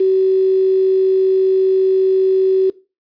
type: tone with quantisation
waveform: sine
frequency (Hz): 379.7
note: F#4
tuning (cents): +45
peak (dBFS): -10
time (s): 0-2.7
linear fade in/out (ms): 5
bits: 6
effects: noise-tail reverb RT60 0.3 s tail -20 dB re dry + resampled to 11025 Hz